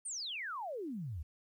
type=exponential sweep; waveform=sine; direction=down; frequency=9397 to 69.3 Hz; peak=-38 dBFS; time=0.05-1.23 s; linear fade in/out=10 ms; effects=12-bit